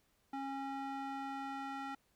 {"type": "tone with band-pass filter sweep", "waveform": "square", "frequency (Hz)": 273, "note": "C#4", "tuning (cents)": -26, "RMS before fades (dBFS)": -42, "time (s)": [0.33, 1.95], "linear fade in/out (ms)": 5, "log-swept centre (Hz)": [760, 1200], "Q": 1.2, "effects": ["pink hiss -75 dBFS RMS until 2.15 s"]}